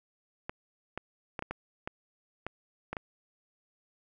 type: clicks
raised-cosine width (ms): 0.5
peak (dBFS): -20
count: 9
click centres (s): 0.495 / 0.976 / 1.392 / 1.424 / 1.51 / 1.875 / 2.466 / 2.93 / 2.968
effects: none

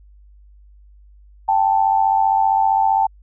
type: tone pair together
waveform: sine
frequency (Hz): 784.7 / 880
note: G5 / A5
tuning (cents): +2 / 0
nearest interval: major second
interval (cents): 198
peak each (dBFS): -16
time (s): 1.48-3.07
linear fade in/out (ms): 10
effects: added 50 Hz sine -44 dBFS peak until 3.22 s

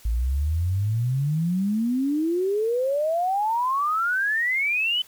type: exponential sweep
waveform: sine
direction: up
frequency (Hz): 54.1 to 3057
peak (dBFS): -20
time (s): 0.05-5.02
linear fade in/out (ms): 5
effects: white hiss -51 dBFS RMS until 5.07 s + MP3 96 kbps

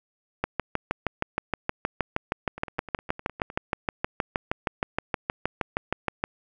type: two click trains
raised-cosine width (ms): 0.5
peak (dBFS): -23 / -9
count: 10 / 38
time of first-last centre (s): 2.58-3.501 / 0.44-6.239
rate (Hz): 9.77 / 6.38
effects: none

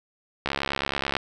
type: click train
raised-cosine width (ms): 0.3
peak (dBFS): -9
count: 50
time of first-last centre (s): 0.46-1.167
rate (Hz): 69.3
effects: none

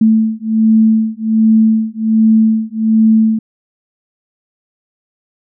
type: beating tone pair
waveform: sine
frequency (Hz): 220 / 221.3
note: A3 / A3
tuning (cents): 0 / +10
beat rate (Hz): 1.3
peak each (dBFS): -11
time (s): 0.01-3.39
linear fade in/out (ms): 5
effects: none

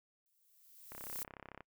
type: noise with exponential growth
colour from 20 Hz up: violet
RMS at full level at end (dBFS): -40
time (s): 0.26-1.23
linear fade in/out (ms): 0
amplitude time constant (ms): 210
type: click train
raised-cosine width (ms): 0.5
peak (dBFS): -33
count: 24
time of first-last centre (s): 0.92-1.607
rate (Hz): 33.5
effects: noise-tail reverb RT60 0.1 s tail -26 dB re dry

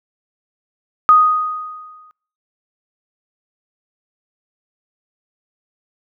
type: tone with exponential decay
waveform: sine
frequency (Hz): 1244.5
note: D#6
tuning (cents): 0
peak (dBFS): -4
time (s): 1.09-2.11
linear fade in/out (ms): 0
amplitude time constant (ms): 220
effects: noise-tail reverb RT60 0.5 s tail -26 dB re dry

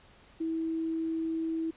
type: tone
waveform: sine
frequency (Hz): 324.8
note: E4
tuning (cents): -26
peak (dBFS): -29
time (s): 0.4-1.71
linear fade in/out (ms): 10
effects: pink hiss -58 dBFS RMS until 1.76 s + resampled to 8000 Hz

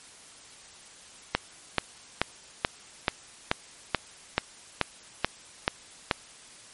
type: click train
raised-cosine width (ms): 0.3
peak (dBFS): -5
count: 12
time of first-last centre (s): 1.35-6.112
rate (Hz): 2.31
effects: white hiss -50 dBFS RMS until 6.73 s + MP3 48 kbps

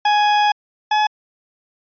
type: tone pair in turn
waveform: 40% pulse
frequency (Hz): 834 / 848.6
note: G#5 / G#5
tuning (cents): +7 / +37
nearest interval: unison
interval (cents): 30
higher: second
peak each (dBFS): -12 / -13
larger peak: first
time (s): 0.05-0.52 / 0.91-1.07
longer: first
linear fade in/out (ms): 5
effects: resampled to 11025 Hz

